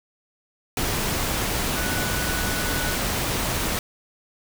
sine tone in noise, 1480 Hz, F#6, in tune, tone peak -31 dBFS, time 1.76-2.95 s, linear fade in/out 2 ms, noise pink, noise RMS -25 dBFS, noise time 0.77-3.79 s, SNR -9 dB, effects none

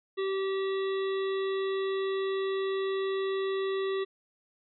harmonic tone with a mistuned harmonic, 386.7 Hz, G4, 24 cents flat, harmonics 1 / 3 / 5 / 7 / 9 / 10, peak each -28 / -40 / -42 / -49 / -47 / -47 dBFS, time 0.17-4.05 s, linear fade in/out 20 ms, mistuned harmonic 9, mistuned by -22 cents, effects none

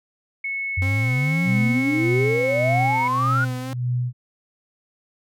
sine tone, 2200 Hz, C#7, 14 cents flat, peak -24 dBFS, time 0.44-3.08 s, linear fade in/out 5 ms
sine exponential sweep, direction up, 87 to 1480 Hz, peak -19 dBFS, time 0.77-3.45 s, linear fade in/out 10 ms
sawtooth tone with vibrato, 261.6 Hz, C4, in tune, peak -26 dBFS, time 0.82-3.73 s, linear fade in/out 0 ms, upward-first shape sine, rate 2.1 Hz, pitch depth 57 cents each way
sine tone with tremolo, 123.47 Hz, B2, in tune, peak -19 dBFS, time 1.44-4.13 s, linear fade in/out 50 ms, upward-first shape sine, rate 1.7 Hz, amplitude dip 75%
effects none

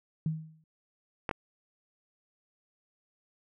sine tone with exponential decay, 158.2 Hz, D#3, 29 cents sharp, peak -25 dBFS, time 0.26-0.64 s, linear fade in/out 2 ms, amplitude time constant 81 ms
clicks, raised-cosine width 0.5 ms, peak -16 dBFS, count 2, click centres 1.292 / 1.312 s
effects none

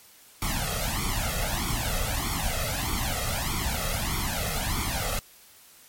pink noise with flanger, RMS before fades -28 dBFS, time 0.42-5.19 s, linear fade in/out 0 ms, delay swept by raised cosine 0.89 to 1.56 ms, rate 1.6 Hz, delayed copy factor +0.95, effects white hiss -53 dBFS RMS until 5.88 s + MP3 64 kbps

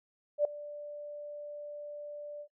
sine tone with ADSR envelope, 588 Hz, D5, 2 cents sharp, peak -21 dBFS, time 0.38-2.48 s, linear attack 69 ms, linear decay 3 ms, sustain -19 dB, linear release 71 ms, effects noise-tail reverb RT60 0.1 s tail -23 dB re dry

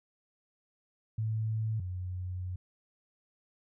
sine tone pair in turn, 110 / 91.14 Hz, A2 / F#2, 0 / -26 cents, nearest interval minor third, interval 326 cents, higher first, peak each -29 / -34 dBFS, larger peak first, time 1.18-1.8 / 1.8-2.56 s, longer second, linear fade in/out 5 ms, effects none

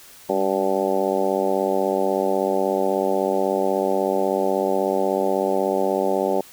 harmonic tone with a mistuned harmonic, 96.3 Hz, G2, 30 cents flat, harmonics 2 / 3 / 4 / 5 / 6 / 7 / 8 / 9, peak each -30 / -29 / -24 / -26 / -24 / -30 / -28 / -30 dBFS, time 0.29-6.41 s, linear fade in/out 5 ms, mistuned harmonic 2, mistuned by +42 cents, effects white hiss -46 dBFS RMS until 6.52 s

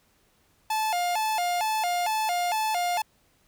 45% pulse tone with vibrato, 784 Hz, G5, in tune, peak -24 dBFS, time 0.7-3.02 s, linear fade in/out 5 ms, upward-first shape square, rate 2.2 Hz, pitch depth 180 cents each way, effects pink hiss -65 dBFS RMS until 3.47 s

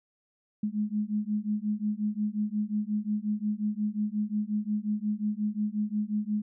sine beating tone pair, 207.7 / 213.3 Hz, G#3 / G#3, 0 / +46 cents, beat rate 5.6 Hz, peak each -30 dBFS, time 0.63-6.42 s, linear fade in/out 5 ms, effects none

